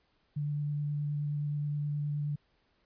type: tone with vibrato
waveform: sine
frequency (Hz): 146.83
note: D3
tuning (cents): 0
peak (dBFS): -30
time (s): 0.36-2.36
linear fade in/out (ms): 10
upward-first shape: square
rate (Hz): 9.5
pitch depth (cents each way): 8
effects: pink hiss -72 dBFS RMS until 2.85 s + resampled to 11025 Hz